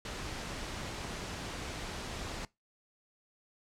pink noise, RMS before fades -40 dBFS, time 0.05-2.45 s, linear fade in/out 2 ms, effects noise-tail reverb RT60 0.2 s tail -22 dB re dry + low-pass 7000 Hz 12 dB/octave

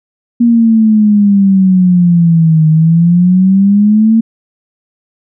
sine exponential two-way sweep, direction down then up, 238.3 to 155.56 to 227.6 Hz, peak -4 dBFS, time 0.4-4.21 s, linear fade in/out 10 ms, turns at 2.68 s, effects none

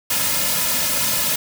white noise with comb filter, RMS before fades -20 dBFS, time 0.1-1.36 s, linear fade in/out 5 ms, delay 2.6 ms, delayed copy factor -0.8, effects none

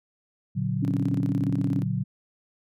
sine chord, Bb augmented, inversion none, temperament equal with one note detuned, 116.54 / 143.81 / 185 Hz, Bb2 / D3 / F#3, 0 / -36 / 0 cents, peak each -28 dBFS, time 0.55-2.04 s, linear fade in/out 20 ms
sine tone with tremolo, 277.2 Hz, C#4, in tune, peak -23 dBFS, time 0.82-1.83 s, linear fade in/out 10 ms, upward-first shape square, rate 17 Hz, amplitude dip 75%
effects MP3 64 kbps

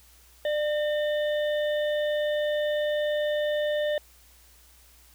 harmonic tone with a mistuned harmonic, 597 Hz, D5, 28 cents sharp, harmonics 1 / 3 / 5 / 6, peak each -24 / -35 / -42 / -40 dBFS, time 0.45-3.98 s, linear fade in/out 2 ms, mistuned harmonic 3, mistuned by +27 cents, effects added 60 Hz sine -57 dBFS peak until 5.14 s + white hiss -57 dBFS RMS until 5.14 s

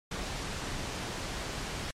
pink noise, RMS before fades -36 dBFS, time 0.11-1.91 s, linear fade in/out 5 ms, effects low-pass 7000 Hz 12 dB/octave + MP3 64 kbps

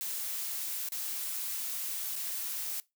blue noise with dropouts, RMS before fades -36 dBFS, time 0.01-2.8 s, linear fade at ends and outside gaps 0 ms, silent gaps 0.887-0.921 / 2.156-2.162 s, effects noise-tail reverb RT60 0.2 s tail -21 dB re dry

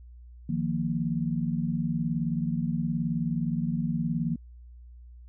sine chord, Eb suspended second, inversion none, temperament equal, 155.56 / 174.61 / 233.1 Hz, Eb3 / F3 / Bb3, 0 / 0 / 0 cents, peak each -30 dBFS, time 0.49-4.36 s, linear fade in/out 5 ms, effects added 60 Hz sine -45 dBFS peak until 5.28 s

